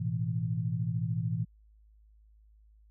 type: chord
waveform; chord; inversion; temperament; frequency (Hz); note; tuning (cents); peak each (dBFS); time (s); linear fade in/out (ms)
sine; A suspended second; none; equal; 110 / 123.47 / 164.81; A2 / B2 / E3; 0 / 0 / 0; -33; 0-1.45; 10
effects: added 53 Hz sine -57 dBFS peak until 2.9 s